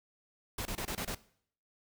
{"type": "noise bursts", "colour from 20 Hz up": "pink", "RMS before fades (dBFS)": -37, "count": 6, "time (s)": [0.58, 1.149], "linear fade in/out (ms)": 5, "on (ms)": 74, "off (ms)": 25, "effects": ["noise-tail reverb RT60 0.6 s tail -19 dB re dry"]}